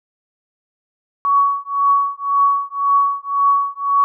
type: tone with tremolo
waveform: sine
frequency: 1123 Hz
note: C#6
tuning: 22 cents sharp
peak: -9 dBFS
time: 1.25-4.04 s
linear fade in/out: 0 ms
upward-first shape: triangle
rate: 1.9 Hz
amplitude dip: 100%
effects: none